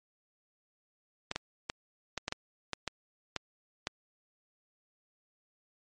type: clicks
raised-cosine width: 0.2 ms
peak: -15 dBFS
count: 10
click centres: 1.314 / 1.36 / 1.699 / 2.177 / 2.281 / 2.324 / 2.733 / 2.877 / 3.363 / 3.871 s
effects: MP3 48 kbps